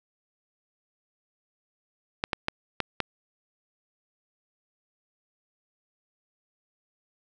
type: clicks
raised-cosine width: 0.3 ms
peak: -9 dBFS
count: 5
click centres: 2.239 / 2.332 / 2.484 / 2.803 / 3.003 s
effects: none